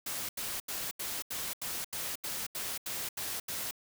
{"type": "noise bursts", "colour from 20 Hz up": "white", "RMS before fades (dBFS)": -37, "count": 12, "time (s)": [0.06, 3.711], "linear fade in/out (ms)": 5, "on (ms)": 230, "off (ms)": 81, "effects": []}